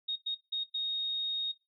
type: tone bursts at uneven times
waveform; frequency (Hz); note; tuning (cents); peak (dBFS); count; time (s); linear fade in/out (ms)
sine; 3729; A#7; 0; -30; 4; 0.08-0.16 / 0.26-0.35 / 0.52-0.64 / 0.74-1.52; 10
effects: noise-tail reverb RT60 0.2 s tail -19 dB re dry